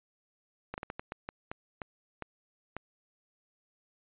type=slowing click train; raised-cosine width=0.5 ms; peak=-22 dBFS; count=11; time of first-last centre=0.74-2.766 s; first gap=39 ms; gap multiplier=1.34; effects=resampled to 8000 Hz